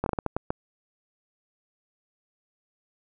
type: slowing click train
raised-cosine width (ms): 1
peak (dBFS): -12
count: 8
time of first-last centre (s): 0.04-0.505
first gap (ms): 22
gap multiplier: 1.36
effects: none